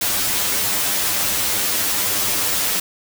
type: noise with comb filter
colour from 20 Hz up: white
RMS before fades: -20 dBFS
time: 0.01-2.8 s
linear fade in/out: 5 ms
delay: 10 ms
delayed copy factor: +0.7
effects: none